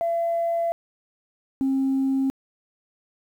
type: tone pair in turn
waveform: sine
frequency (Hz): 676 / 268.3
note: E5 / C4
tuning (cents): +43 / +44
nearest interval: octave + major third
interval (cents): 1599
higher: first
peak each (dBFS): -20 / -18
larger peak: second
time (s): 0.01-0.72 / 1.61-2.3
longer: first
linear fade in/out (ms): 0
effects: tanh soft clip ceiling -17 dBFS + 9-bit